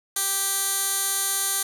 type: tone with band-pass filter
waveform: 15% pulse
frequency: 392 Hz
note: G4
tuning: in tune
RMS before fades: -25 dBFS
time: 0.16-1.63 s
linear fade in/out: 5 ms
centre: 10000 Hz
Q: 1.7
effects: none